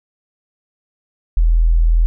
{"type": "tone", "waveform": "sine", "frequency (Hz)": 41.2, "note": "E1", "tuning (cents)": 0, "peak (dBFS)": -9, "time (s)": [1.37, 2.06], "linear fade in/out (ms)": 0, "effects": []}